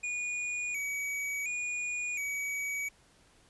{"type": "tone with vibrato", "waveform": "square", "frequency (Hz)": 2357, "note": "D7", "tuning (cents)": 6, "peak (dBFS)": -33, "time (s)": [0.03, 2.89], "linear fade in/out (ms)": 10, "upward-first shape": "square", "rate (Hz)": 0.7, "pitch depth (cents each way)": 67, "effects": ["pink hiss -63 dBFS RMS until 3.49 s", "resampled to 24000 Hz"]}